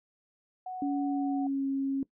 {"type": "tone", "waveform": "sine", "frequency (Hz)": 740, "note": "F#5", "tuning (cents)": 0, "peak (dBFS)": -35, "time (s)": [0.66, 1.47], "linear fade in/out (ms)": 5}
{"type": "tone with pitch glide", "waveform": "sine", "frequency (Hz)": [282.4, 272.2], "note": ["C#4", "C#4"], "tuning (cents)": [32, -31], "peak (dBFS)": -27, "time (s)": [0.82, 2.03], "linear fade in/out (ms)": 2, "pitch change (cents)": -63, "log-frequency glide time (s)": [1.05, 1.67]}
{"effects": ["noise-tail reverb RT60 0.1 s tail -19 dB re dry"]}